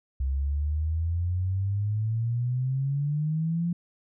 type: exponential sweep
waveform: sine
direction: up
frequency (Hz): 65.41 to 174.61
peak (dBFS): -24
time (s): 0.2-3.73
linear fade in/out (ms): 5
effects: none